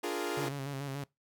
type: chord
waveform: sawtooth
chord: Bb dominant seventh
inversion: first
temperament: equal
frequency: 293.7 / 349.2 / 415.3 / 466.2 Hz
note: D4 / F4 / Ab4 / Bb4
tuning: 0 / 0 / 0 / 0 cents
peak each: -36 / -33 / -34 / -36 dBFS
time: 0.03-0.49 s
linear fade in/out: 10 ms
type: tone with vibrato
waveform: sawtooth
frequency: 138.59 Hz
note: C#3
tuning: in tune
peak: -32 dBFS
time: 0.37-1.04 s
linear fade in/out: 5 ms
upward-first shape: square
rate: 6.9 Hz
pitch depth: 42 cents each way
effects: noise-tail reverb RT60 0.2 s tail -23 dB re dry